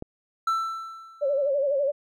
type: click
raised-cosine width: 2 ms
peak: -20 dBFS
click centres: 0.024 s
type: tone with exponential decay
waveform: triangle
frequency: 1332 Hz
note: E6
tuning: 18 cents sharp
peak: -18 dBFS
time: 0.47-1.49 s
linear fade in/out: 5 ms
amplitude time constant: 220 ms
type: tone with vibrato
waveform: sine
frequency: 560 Hz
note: C#5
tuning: 18 cents sharp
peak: -21 dBFS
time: 1.21-1.92 s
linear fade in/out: 20 ms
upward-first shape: sine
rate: 12 Hz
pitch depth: 87 cents each way
effects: none